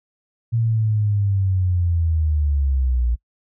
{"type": "linear sweep", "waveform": "sine", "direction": "down", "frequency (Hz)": [116.54, 57.6], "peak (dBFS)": -16, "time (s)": [0.52, 3.16], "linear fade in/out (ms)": 20, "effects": ["noise-tail reverb RT60 0.1 s tail -24 dB re dry"]}